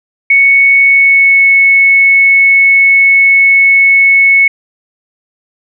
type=tone with pitch glide; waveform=sine; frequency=2217 to 2204 Hz; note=C#7 to C#7; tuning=0 to -11 cents; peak=-3 dBFS; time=0.3-4.48 s; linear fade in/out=5 ms; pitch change=-11 cents; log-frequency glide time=0.81-1.45 s; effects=none